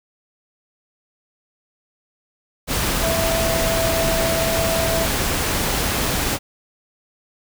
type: tone in noise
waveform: sine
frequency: 659.3 Hz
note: E5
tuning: in tune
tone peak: -21 dBFS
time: 3-5.08 s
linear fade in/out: 50 ms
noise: pink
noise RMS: -21 dBFS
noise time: 2.67-6.39 s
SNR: -3 dB
effects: none